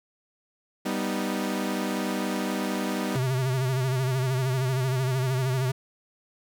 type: chord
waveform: sawtooth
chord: G augmented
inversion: none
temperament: equal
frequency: 196 / 246.9 / 311.1 Hz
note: G3 / B3 / D#4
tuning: 0 / 0 / 0 cents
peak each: -26 / -27 / -28 dBFS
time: 0.85-3.17 s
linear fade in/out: 10 ms
type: tone with vibrato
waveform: square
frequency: 130 Hz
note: C3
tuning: 11 cents flat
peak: -24 dBFS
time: 3.15-5.72 s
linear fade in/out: 10 ms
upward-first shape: sine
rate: 13 Hz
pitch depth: 65 cents each way
effects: none